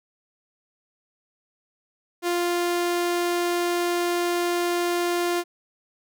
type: tone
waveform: sawtooth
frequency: 349.2 Hz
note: F4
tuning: in tune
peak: -18 dBFS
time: 2.22-5.44 s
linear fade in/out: 50 ms
effects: none